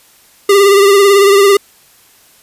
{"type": "tone with vibrato", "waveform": "square", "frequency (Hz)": 398.8, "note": "G4", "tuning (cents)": 30, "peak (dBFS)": -5, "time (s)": [0.49, 1.57], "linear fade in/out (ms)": 5, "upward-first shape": "triangle", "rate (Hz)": 18, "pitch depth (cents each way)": 54, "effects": ["white hiss -46 dBFS RMS until 2.42 s", "resampled to 32000 Hz"]}